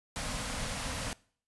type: band-stop noise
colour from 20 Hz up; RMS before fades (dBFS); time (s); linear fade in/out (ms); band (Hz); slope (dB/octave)
pink; -36; 0.16-1.13; 0; 290 to 450; 96
effects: noise-tail reverb RT60 0.5 s tail -22 dB re dry + resampled to 24000 Hz